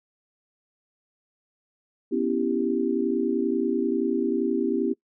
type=chord; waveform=sine; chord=C# half-diminished seventh; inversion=third; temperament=equal; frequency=246.9 / 277.2 / 329.6 / 392 Hz; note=B3 / C#4 / E4 / G4; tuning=0 / 0 / 0 / 0 cents; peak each=-27 / -28 / -27 / -27 dBFS; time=2.11-4.94 s; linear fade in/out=20 ms; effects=noise-tail reverb RT60 0.1 s tail -21 dB re dry